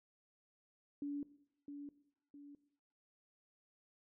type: tone with echo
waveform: sine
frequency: 286.8 Hz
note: D4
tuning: 41 cents flat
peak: -38 dBFS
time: 1.02-1.23 s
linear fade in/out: 2 ms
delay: 660 ms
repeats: 2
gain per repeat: -7 dB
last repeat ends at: 2.55 s
effects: noise-tail reverb RT60 0.7 s tail -17 dB re dry